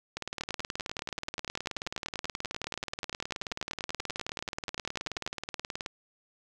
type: two click trains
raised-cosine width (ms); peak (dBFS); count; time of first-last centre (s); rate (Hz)
0.2; -17 / -17; 108 / 51; 0.17-5.861 / 0.41-5.264; 18.8 / 10.3
effects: none